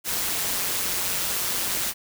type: noise with amplitude modulation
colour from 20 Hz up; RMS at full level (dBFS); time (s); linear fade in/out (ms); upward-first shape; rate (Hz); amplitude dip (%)
white; -24; 0.04-1.94; 50; sine; 185; 50
effects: none